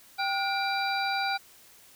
harmonic tone with a mistuned harmonic, 786 Hz, G5, 4 cents sharp, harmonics 1 / 2 / 3 / 5 / 6, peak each -29 / -32 / -34 / -36 / -37 dBFS, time 0.18-1.38 s, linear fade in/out 20 ms, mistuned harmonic 2, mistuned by -150 cents, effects white hiss -55 dBFS RMS until 1.95 s

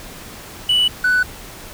triangle tone pair in turn, 2960 / 1491.2 Hz, F#7 / F#6, 0 / +13 cents, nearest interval octave, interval 1187 cents, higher first, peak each -10 / -10 dBFS, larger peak neither, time 0.69-0.88 / 1.04-1.23 s, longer neither, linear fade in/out 5 ms, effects tanh soft clip ceiling -7 dBFS + pink hiss -36 dBFS RMS until 1.73 s

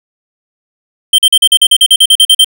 square tone bursts, 3136 Hz, G7, in tune, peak -3 dBFS, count 14, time 1.13-2.445 s, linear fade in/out 5 ms, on 54 ms, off 43 ms, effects none

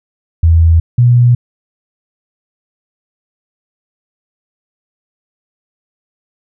sine tone pair in turn, 82.41 / 121.63 Hz, E2 / B2, 0 / -26 cents, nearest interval perfect fifth, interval 674 cents, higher second, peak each -4 dBFS, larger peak neither, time 0.43-0.8 / 0.98-1.35 s, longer neither, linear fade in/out 5 ms, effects none

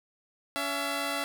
10% pulse tone pair together, 282 / 671.1 Hz, C#4 / E5, +30 / +31 cents, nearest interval octave + minor third, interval 1501 cents, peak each -25 / -23 dBFS, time 0.56-1.24 s, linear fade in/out 0 ms, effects none

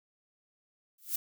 violet noise with exponential growth, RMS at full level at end -27 dBFS, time 0.98-1.16 s, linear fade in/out 5 ms, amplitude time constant 37 ms, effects none

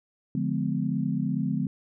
sine chord, D diminished seventh, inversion none, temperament just, 146.83 / 176.2 / 211.4 / 253.7 Hz, D3 / F3 / Ab3 / Cb4, 0 / +16 / +31 / +47 cents, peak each -30 dBFS, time 0.35-1.67 s, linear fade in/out 2 ms, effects none

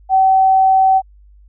sine tone, 764 Hz, G5, 45 cents flat, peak -8 dBFS, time 0.09-1.02 s, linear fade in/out 50 ms, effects added 50 Hz sine -42 dBFS peak until 1.48 s

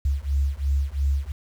sine beating tone pair, 68.2 / 71.1 Hz, C#2 / C#2, -28 / +45 cents, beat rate 2.9 Hz, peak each -23 dBFS, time 0.05-1.32 s, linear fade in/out 5 ms, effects tanh soft clip ceiling -13 dBFS + 8-bit

